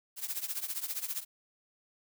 blue noise with tremolo, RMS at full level -33 dBFS, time 0.16-1.25 s, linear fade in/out 50 ms, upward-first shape triangle, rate 15 Hz, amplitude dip 90%, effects none

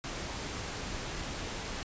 pink noise, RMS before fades -38 dBFS, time 0.04-1.83 s, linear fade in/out 0 ms, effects resampled to 16000 Hz

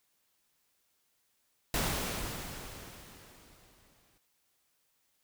pink noise with exponential decay, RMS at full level -30 dBFS, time 1.74-4.18 s, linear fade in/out 1 ms, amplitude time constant 530 ms, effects white hiss -75 dBFS RMS until 5.23 s

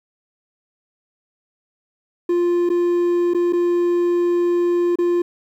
triangle tone with dropouts, 349.2 Hz, F4, in tune, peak -13 dBFS, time 2.29-5.22 s, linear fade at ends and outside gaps 5 ms, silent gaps 2.692-2.7 / 3.337-3.346 / 3.526-3.532 / 4.957-4.986 s, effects 9-bit

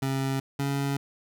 25% pulse tone pair in turn, 134.9 / 139.42 Hz, C#3 / C#3, -47 / +10 cents, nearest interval minor second, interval 57 cents, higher second, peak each -22 dBFS, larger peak neither, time 0.02-0.4 / 0.59-0.97 s, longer neither, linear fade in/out 5 ms, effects none

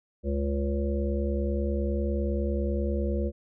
harmonic tone with a mistuned harmonic, 70 Hz, C#2, 18 cents sharp, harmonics 1 / 3 / 5 / 7 / 8, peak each -27 / -32 / -34 / -35 / -36 dBFS, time 0.23-3.32 s, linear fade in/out 50 ms, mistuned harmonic 1, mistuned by +20 cents, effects none

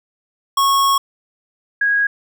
square / sine tone pair in turn, 1100 / 1648.1 Hz, C#6 / G#6, -14 / -14 cents, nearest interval perfect fifth, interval 700 cents, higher second, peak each -13 dBFS, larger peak neither, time 0.57-0.98 / 1.81-2.07 s, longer first, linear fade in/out 5 ms, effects none

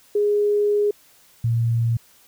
sine tone pair in turn, 413.6 / 116.06 Hz, G#4 / A#2, -7 / -7 cents, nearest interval octave + minor seventh, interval 2200 cents, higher first, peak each -16 / -17 dBFS, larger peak first, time 0.15-0.91 / 1.44-1.97 s, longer first, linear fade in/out 5 ms, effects white hiss -54 dBFS RMS until 2.27 s

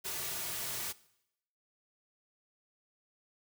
white noise with comb filter, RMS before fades -38 dBFS, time 0.04-0.93 s, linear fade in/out 20 ms, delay 3.8 ms, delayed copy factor -0.5, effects noise-tail reverb RT60 0.8 s tail -20 dB re dry

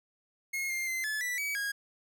45% pulse tone with pitch steps, 2157 / 2110 / 2069 / 1724 / 1968 / 2277 / 1639 Hz, C#7 / C7 / C7 / A6 / B6 / C#7 / G#6, -48 / +14 / -20 / -36 / -7 / +46 / -23 cents, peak -31 dBFS, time 0.53-1.72 s, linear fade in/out 10 ms, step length 170 ms, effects none

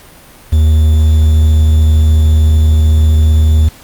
triangle tone with quantisation, 77.78 Hz, D#2, in tune, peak -3 dBFS, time 0.52-3.69 s, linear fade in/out 10 ms, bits 5, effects pink hiss -38 dBFS RMS until 3.83 s + Opus 48 kbps

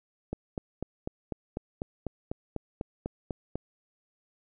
click train, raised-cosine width 2 ms, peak -19 dBFS, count 14, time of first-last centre 0.33-3.556 s, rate 4.03 Hz, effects none

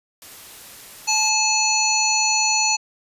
white noise, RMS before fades -41 dBFS, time 0.22-1.29 s, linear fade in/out 0 ms
harmonic tone, 865 Hz, A5, 30 cents flat, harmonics 1 / 3 / 5 / 7 / 8, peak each -23 / -23 / -23 / -23 / -23 dBFS, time 1.07-2.77 s, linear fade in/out 20 ms
effects resampled to 32000 Hz

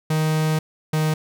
45% pulse tone pair in turn, 156.3 / 155.6 Hz, D#3 / D#3, +8 / 0 cents, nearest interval unison, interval 8 cents, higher first, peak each -18 dBFS, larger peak neither, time 0.1-0.59 / 0.93-1.14 s, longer first, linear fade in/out 5 ms, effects none

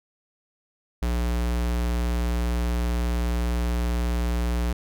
square tone, 59.5 Hz, A#1, 36 cents sharp, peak -23 dBFS, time 1.02-4.73 s, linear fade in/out 5 ms, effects none

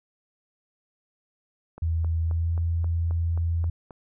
click train, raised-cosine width 1 ms, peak -28 dBFS, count 9, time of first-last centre 1.78-3.908 s, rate 3.76 Hz
sine tone with pitch glide, 82 to 83.82 Hz, E2 to E2, -9 to +29 cents, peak -22 dBFS, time 1.82-3.7 s, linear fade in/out 5 ms, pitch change +38 cents, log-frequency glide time 2.24-2.52 s
effects none

